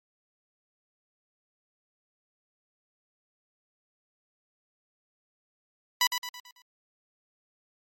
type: tone with echo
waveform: 10% pulse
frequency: 987.8 Hz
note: B5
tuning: in tune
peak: -12 dBFS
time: 6.01-6.07 s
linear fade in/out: 2 ms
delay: 110 ms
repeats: 5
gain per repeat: -7 dB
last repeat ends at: 6.62 s
effects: MP3 64 kbps